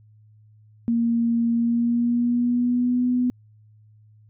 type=tone with pitch glide; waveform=sine; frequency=232.9 to 248.2 Hz; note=A#3 to B3; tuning=-1 to +9 cents; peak=-18 dBFS; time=0.88-3.3 s; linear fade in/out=0 ms; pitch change=+110 cents; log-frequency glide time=1.53-3.05 s; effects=added 107 Hz sine -50 dBFS peak until 4.29 s